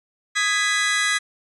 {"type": "chord", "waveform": "sawtooth", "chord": "G# minor", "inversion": "second", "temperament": "just", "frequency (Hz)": [1245.9, 1661.2, 1993.5], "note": ["D#6", "G#6", "B6"], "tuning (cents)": [2, 0, 16], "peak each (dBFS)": [-23, -19, -18], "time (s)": [0.35, 1.19], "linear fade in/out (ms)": 20, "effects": ["resampled to 24000 Hz"]}